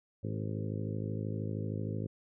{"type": "harmonic tone with a mistuned harmonic", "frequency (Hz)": 53, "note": "G#1", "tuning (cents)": 36, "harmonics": [2, 3, 4, 5, 6, 7, 8, 9, 10], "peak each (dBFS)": [-36, -40, -42, -44, -46, -47, -48, -49, -50], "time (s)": [0.23, 2.07], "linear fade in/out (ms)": 10, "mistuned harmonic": 8, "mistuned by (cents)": -16, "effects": []}